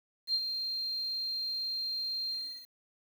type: tone with ADSR envelope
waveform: sine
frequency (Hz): 4186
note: C8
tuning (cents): 0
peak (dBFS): -25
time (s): 0.27-2.68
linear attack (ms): 70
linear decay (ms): 53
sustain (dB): -7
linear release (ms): 380
effects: 9-bit